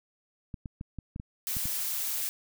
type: clicks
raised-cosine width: 5 ms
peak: -25 dBFS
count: 8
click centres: 0.542 / 0.658 / 0.811 / 0.987 / 1.161 / 1.199 / 1.568 / 1.656 s
type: noise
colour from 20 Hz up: blue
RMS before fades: -32 dBFS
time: 1.47-2.29 s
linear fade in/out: 0 ms
effects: none